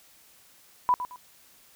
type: tone with echo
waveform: sine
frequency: 991 Hz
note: B5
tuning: 6 cents sharp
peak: -18 dBFS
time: 0.89-0.94 s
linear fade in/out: 0 ms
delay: 110 ms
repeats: 2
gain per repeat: -11 dB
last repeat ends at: 1.16 s
effects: white hiss -57 dBFS RMS until 1.75 s